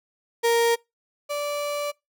35% pulse tone pair in turn, 466.2 / 582.5 Hz, A#4 / D5, 0 / -14 cents, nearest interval major third, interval 386 cents, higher second, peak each -16 / -24 dBFS, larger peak first, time 0.43-0.76 / 1.29-1.92 s, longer second, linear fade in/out 20 ms, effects noise-tail reverb RT60 0.2 s tail -24 dB re dry

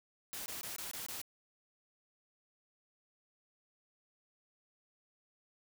white noise bursts, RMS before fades -43 dBFS, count 6, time 0.33-1.215 s, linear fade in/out 0 ms, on 130 ms, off 21 ms, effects none

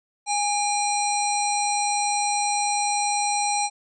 harmonic tone with a mistuned harmonic, 819 Hz, G#5, 24 cents flat, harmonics 1 / 3 / 5 / 7 / 9 / 10, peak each -23 / -31 / -31 / -30 / -35 / -31 dBFS, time 0.26-3.7 s, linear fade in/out 50 ms, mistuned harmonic 3, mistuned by -35 cents, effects none

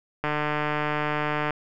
click train, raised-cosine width 0.5 ms, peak -11 dBFS, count 191, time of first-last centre 0.24-1.507 s, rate 150 Hz, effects none

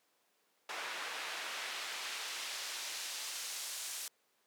pink noise with band-pass filter sweep, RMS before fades -42 dBFS, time 0.69-4.08 s, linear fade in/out 2 ms, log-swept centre 1700 to 8300 Hz, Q 0.73, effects pink hiss -74 dBFS RMS until 4.46 s + high-pass 400 Hz 12 dB/octave

